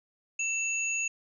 sine tone pair together, 2667 / 6712 Hz, E7 / G#8, +20 / +17 cents, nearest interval octave + major third, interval 1597 cents, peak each -29 / -33 dBFS, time 0.39-1.08 s, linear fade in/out 5 ms, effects none

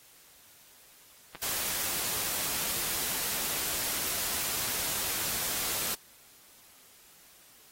clicks, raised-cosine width 0.3 ms, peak -27 dBFS, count 2, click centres 1.349 / 1.355 s
white noise, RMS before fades -32 dBFS, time 1.42-5.95 s, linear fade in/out 10 ms
effects white hiss -57 dBFS RMS until 7.71 s + AAC 48 kbps

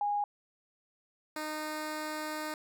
sine / 10% pulse tone pair in turn, 822 / 307.3 Hz, G#5 / D#4, -18 / -21 cents, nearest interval octave + perfect fourth, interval 1703 cents, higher first, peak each -28 / -27 dBFS, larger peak second, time 0.01-0.24 / 1.36-2.54 s, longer second, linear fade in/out 2 ms, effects none

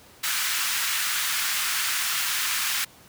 pink high-pass noise, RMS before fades -26 dBFS, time 0.23-2.85 s, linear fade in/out 10 ms, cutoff 1300 Hz, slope 24 dB/octave, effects pink hiss -51 dBFS RMS until 3.08 s + high-pass 80 Hz 12 dB/octave

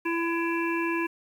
harmonic tone, 335.5 Hz, E4, 31 cents sharp, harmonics 1 / 3 / 5 / 7 / 8, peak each -27 / -32 / -34 / -35 / -36 dBFS, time 0.05-1.07 s, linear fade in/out 10 ms, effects 9-bit

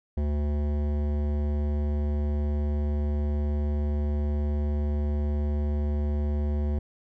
sine tone with hard clipping, 73.42 Hz, D2, in tune, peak -26 dBFS, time 0.17-6.79 s, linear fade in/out 5 ms, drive 15 dB, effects none

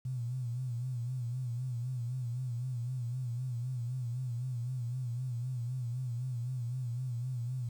sine tone with vibrato, 123.47 Hz, B2, in tune, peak -33 dBFS, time 0.05-7.69 s, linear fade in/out 5 ms, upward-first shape sine, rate 3.9 Hz, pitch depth 91 cents each way, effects 10-bit

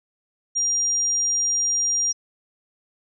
sine tone, 5700 Hz, F8, 34 cents sharp, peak -19 dBFS, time 0.55-2.13 s, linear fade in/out 20 ms, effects none

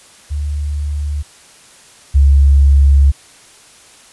sine tone pair in turn, 73.3 / 69.58 Hz, D2 / C#2, -3 / +7 cents, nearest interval minor second, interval 90 cents, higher first, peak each -16 / -5 dBFS, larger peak second, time 0.3-1.23 / 2.14-3.12 s, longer second, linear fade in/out 20 ms, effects white hiss -43 dBFS RMS until 4.12 s + resampled to 24000 Hz

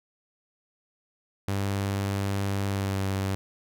sawtooth tone with pitch glide, 99 to 96.91 Hz, G2 to G2, +18 to -19 cents, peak -22 dBFS, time 1.48-3.35 s, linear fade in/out 0 ms, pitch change -37 cents, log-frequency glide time 2.67-3.02 s, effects none

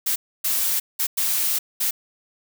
blue noise bursts at uneven times, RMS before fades -22 dBFS, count 5, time 0.06-0.16 / 0.44-0.8 / 0.99-1.07 / 1.17-1.59 / 1.8-1.91 s, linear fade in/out 10 ms, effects none

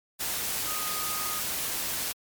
sine tone in noise, 1244 Hz, D#6, 1 cent flat, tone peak -36 dBFS, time 0.66-1.41 s, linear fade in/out 20 ms, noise white, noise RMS -31 dBFS, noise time 0.19-2.13 s, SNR -8 dB, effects MP3 96 kbps

